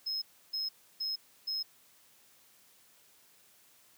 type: tone bursts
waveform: triangle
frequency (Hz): 5150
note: E8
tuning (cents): -41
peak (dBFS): -31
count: 4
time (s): 0.06-1.63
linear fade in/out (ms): 10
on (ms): 160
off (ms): 310
effects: white hiss -63 dBFS RMS until 3.97 s + high-pass 80 Hz 12 dB/octave